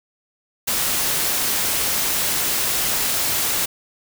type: noise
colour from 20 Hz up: white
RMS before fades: -21 dBFS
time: 0.67-3.66 s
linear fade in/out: 10 ms
effects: none